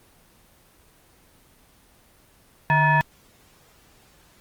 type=tone with frequency modulation; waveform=sine; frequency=944 Hz; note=A#5; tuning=22 cents sharp; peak=-15 dBFS; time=2.7-3.01 s; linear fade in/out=0 ms; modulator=794 Hz; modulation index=1.3; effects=pink hiss -56 dBFS RMS until 4.4 s + Opus 24 kbps